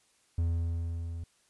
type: tone with level ramp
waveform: triangle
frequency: 83.9 Hz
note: E2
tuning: 31 cents sharp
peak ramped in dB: -23 to -34 dBFS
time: 0.38-1.24 s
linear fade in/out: 5 ms
effects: white hiss -68 dBFS RMS until 1.49 s + resampled to 24000 Hz